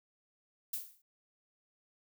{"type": "noise with exponential decay", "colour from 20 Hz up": "violet", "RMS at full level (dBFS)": -34, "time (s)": [0.73, 1.02], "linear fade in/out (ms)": 5, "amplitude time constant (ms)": 61, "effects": []}